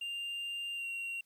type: tone with pitch glide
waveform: triangle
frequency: 2794 to 2752 Hz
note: F7 to F7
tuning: 0 to -26 cents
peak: -35 dBFS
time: 0.01-1.21 s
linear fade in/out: 5 ms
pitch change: -26 cents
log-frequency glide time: 0.74-0.86 s
effects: white hiss -75 dBFS RMS until 1.25 s